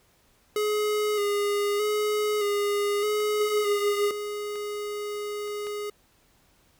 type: tone with vibrato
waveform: square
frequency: 415.3 Hz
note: G#4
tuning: in tune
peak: -24 dBFS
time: 0.56-4.11 s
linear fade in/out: 2 ms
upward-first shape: square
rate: 0.81 Hz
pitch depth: 26 cents each way
type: clicks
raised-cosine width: 0.3 ms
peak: -31 / -30 / -37 / -27 dBFS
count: 4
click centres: 3.203 / 4.557 / 5.477 / 5.669 s
type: tone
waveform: square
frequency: 415.3 Hz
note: G#4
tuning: in tune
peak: -31 dBFS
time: 3.4-5.9 s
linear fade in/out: 5 ms
effects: pink hiss -63 dBFS RMS until 6.79 s